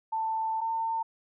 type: tone pair in turn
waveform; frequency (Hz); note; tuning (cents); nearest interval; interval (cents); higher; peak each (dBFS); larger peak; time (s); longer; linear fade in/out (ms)
sine; 888 / 902.5; A5 / A5; +16 / +44; unison; 28; second; -27; neither; 0.12-0.61 / 0.61-1.03; first; 10
effects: none